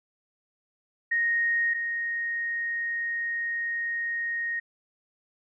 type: tone pair in turn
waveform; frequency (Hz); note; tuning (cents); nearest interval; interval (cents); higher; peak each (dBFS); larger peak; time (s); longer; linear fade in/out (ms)
sine; 1864.7 / 1864.7; A#6 / A#6; 0 / 0; unison; 0; neither; -22 / -27; first; 1.11-1.74 / 1.74-4.6; second; 10
effects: none